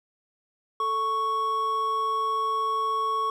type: tone pair together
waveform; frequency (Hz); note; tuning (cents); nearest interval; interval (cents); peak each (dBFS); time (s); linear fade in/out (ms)
triangle; 441.8 / 1108.7; A4 / C#6; +7 / 0; octave + major third; 1593; -32 / -22; 0.8-3.3; 2
effects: none